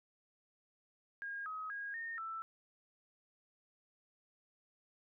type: tone with pitch steps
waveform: sine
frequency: 1625 / 1269 / 1636 / 1834 / 1326 Hz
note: G#6 / D#6 / G#6 / A#6 / E6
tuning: -38 / +34 / -26 / -29 / +10 cents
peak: -40 dBFS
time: 1.22-2.42 s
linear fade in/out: 0 ms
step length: 240 ms
effects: none